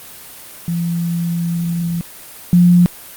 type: tone pair in turn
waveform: sine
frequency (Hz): 170 / 176.16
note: F3 / F3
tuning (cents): -46 / +15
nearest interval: minor second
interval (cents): 61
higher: second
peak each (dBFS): -16 / -6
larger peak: second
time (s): 0.68-2.01 / 2.53-2.86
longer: first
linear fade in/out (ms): 0
effects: white hiss -36 dBFS RMS until 3.16 s + Opus 32 kbps